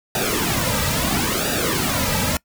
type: noise with flanger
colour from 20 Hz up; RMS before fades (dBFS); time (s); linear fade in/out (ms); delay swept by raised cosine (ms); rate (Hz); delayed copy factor
pink; -21; 0.15-2.37; 2; 0.93 to 2.83; 0.74; -0.75
effects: noise-tail reverb RT60 0.1 s tail -23 dB re dry